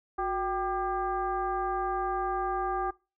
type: tone with frequency modulation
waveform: sine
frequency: 780 Hz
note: G5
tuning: 9 cents flat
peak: -27 dBFS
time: 0.18-2.91 s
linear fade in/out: 10 ms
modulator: 415 Hz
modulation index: 1.2
effects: noise-tail reverb RT60 0.3 s tail -23 dB re dry